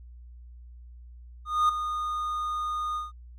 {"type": "tone with ADSR envelope", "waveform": "triangle", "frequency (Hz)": 1228, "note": "D#6", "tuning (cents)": -23, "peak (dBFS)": -16, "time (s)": [1.45, 3.12], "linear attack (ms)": 240, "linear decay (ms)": 6, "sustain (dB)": -10, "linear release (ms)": 160, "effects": ["added 60 Hz sine -44 dBFS peak until 3.38 s"]}